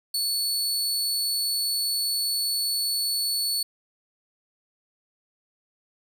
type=tone; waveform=sawtooth; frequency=4435 Hz; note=C#8; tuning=in tune; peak=-21 dBFS; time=0.14-3.63 s; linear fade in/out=5 ms; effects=none